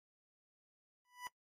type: tone with exponential growth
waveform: 25% pulse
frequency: 987.8 Hz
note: B5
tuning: in tune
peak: -37 dBFS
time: 1.05-1.27 s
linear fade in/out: 0 ms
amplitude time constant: 47 ms
effects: noise-tail reverb RT60 0.1 s tail -20 dB re dry + AAC 48 kbps